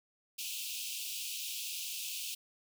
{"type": "high-pass noise", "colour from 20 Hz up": "pink", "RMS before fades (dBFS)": -40, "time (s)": [0.38, 2.35], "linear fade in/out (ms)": 10, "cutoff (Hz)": 2500, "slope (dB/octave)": 96, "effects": []}